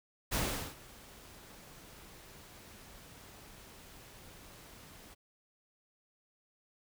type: noise with ADSR envelope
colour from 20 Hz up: pink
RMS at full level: -32 dBFS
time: 0.31-5.15 s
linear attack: 24 ms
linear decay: 410 ms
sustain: -22 dB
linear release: 21 ms
effects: none